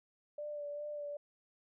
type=tone with vibrato; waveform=sine; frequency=587.3 Hz; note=D5; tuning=in tune; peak=-39 dBFS; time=0.38-1.17 s; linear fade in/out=5 ms; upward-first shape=sine; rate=2.5 Hz; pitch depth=23 cents each way; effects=none